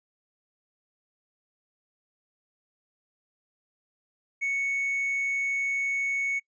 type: tone with hard clipping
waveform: triangle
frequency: 2217 Hz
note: C#7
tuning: in tune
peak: -26 dBFS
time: 4.41-6.4 s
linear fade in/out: 20 ms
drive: 5 dB
effects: noise-tail reverb RT60 0.1 s tail -26 dB re dry + resampled to 16000 Hz